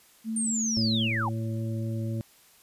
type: tone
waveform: sine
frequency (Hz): 222.8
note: A3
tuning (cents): +22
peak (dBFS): -28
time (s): 0.24-1.12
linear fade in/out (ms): 50
type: linear sweep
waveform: sine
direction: down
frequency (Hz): 8990 to 740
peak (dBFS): -27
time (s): 0.36-1.29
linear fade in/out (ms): 5
type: harmonic tone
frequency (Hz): 112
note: A2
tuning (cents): +31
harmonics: 1 / 2 / 3 / 5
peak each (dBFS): -29 / -35 / -39 / -43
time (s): 0.77-2.21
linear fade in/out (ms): 0
effects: white hiss -58 dBFS RMS until 2.62 s + resampled to 32000 Hz